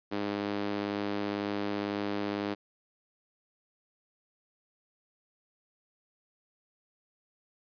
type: tone with high-pass filter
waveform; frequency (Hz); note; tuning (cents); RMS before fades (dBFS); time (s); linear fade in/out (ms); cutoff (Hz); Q
sawtooth; 102; G#2; -31; -33; 0.11-2.55; 20; 290; 1.7
effects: resampled to 11025 Hz